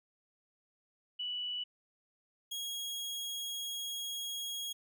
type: tone pair in turn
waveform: sine / sawtooth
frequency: 2957 / 3296 Hz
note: F#7 / G#7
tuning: -2 / -14 cents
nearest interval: major second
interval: 188 cents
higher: second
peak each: -35 / -34 dBFS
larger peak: second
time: 1.19-1.64 / 2.51-4.73 s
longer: second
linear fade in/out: 10 ms
effects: none